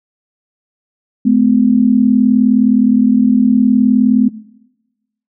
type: tone pair together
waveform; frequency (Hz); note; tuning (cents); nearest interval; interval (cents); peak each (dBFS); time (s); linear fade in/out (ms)
sine; 214.3 / 253.7; A3 / B3; -45 / +47; minor third; 292; -10; 1.25-4.29; 10
effects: noise-tail reverb RT60 1.0 s tail -19 dB re dry